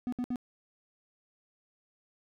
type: tone bursts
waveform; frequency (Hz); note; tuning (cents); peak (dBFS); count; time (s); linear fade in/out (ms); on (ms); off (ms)
triangle; 246.9; B3; 0; -28; 3; 0.07-0.358; 0; 54; 63
effects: none